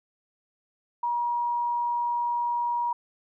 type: tone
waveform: sine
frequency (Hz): 955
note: A#5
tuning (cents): +42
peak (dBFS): -24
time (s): 1.03-2.93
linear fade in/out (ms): 5
effects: none